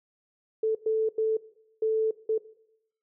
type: tone bursts at uneven times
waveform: sine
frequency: 440 Hz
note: A4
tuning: in tune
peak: -22 dBFS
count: 5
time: 0.63-0.75 / 0.86-1.09 / 1.18-1.37 / 1.82-2.11 / 2.29-2.38 s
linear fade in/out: 5 ms
effects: noise-tail reverb RT60 0.8 s tail -19 dB re dry